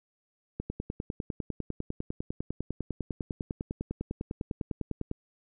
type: click train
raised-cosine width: 3 ms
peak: -20 dBFS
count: 46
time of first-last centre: 0.6-5.114 s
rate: 9.97 Hz
effects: none